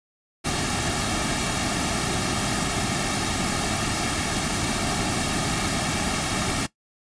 pink noise with comb filter, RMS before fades -25 dBFS, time 0.44-6.67 s, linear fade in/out 20 ms, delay 2 ms, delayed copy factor -0.65, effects noise-tail reverb RT60 0.1 s tail -17 dB re dry + resampled to 22050 Hz

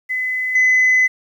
sine tone with level steps, 2020 Hz, B6, 39 cents sharp, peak -18 / -9 dBFS, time 0.09-1.08 s, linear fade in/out 20 ms, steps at 0.55 s, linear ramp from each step 5 ms, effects tanh soft clip ceiling -8 dBFS + 8-bit

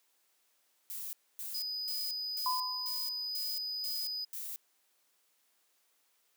violet noise bursts, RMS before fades -41 dBFS, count 8, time 0.9-4.56 s, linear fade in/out 0 ms, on 230 ms, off 260 ms
triangle tone, 4978 Hz, D#8, in tune, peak -34 dBFS, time 1.54-4.25 s, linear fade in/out 10 ms
sine tone with exponential decay, 1010 Hz, B5, 39 cents sharp, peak -28 dBFS, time 2.46-3.29 s, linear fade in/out 2 ms, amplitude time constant 180 ms
effects white hiss -73 dBFS RMS until 6.36 s + high-pass 300 Hz 12 dB/octave

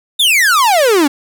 45% pulse exponential sweep, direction down, 3729 to 270 Hz, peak -8 dBFS, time 0.19-1.08 s, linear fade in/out 10 ms, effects none

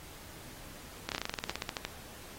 slowing click train, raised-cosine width 0.2 ms, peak -15 dBFS, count 16, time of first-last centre 1.09-1.85 s, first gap 28 ms, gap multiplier 1.08, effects pink hiss -50 dBFS RMS until 2.38 s + AAC 48 kbps

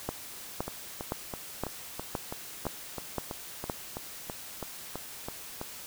two click trains, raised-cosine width 1 ms, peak -21 / -16 dBFS, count 16 / 8, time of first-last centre 0.68-5.614 / 0.09-3.698 s, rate 3.04 / 1.94 Hz, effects white hiss -44 dBFS RMS until 5.86 s

